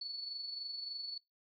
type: tone with amplitude modulation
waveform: sine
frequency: 4435 Hz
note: C#8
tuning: in tune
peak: -37 dBFS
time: 0.01-1.18 s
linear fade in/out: 5 ms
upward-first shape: sine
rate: 23.4 Hz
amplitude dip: 45%
effects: noise-tail reverb RT60 0.2 s tail -25 dB re dry + MP3 96 kbps